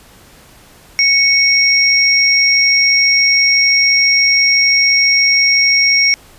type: tone pair together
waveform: sine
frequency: 2217 / 5586 Hz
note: C#7 / F8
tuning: 0 / -1 cents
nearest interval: octave + major third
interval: 1599 cents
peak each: -11 dBFS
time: 0.99-6.14 s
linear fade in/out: 0 ms
effects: pink hiss -43 dBFS RMS until 6.38 s + resampled to 32000 Hz